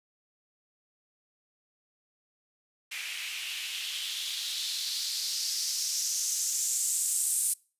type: noise with band-pass filter sweep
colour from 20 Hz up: blue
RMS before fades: -32 dBFS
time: 2.91-7.54 s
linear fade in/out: 10 ms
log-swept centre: 2300 to 9100 Hz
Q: 3.1
effects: noise-tail reverb RT60 0.4 s tail -26 dB re dry + resampled to 32000 Hz